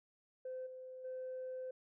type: tone with level steps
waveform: sine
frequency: 514 Hz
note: C5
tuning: 31 cents flat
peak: -40 / -47 / -40 dBFS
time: 0.45-1.71 s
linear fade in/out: 5 ms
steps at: 0.66 / 1.04 s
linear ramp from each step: 10 ms
effects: tanh soft clip ceiling -38 dBFS